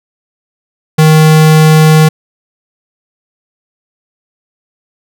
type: tone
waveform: square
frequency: 156.3 Hz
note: D#3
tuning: 8 cents sharp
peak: -3 dBFS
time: 0.98-2.09 s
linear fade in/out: 10 ms
effects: none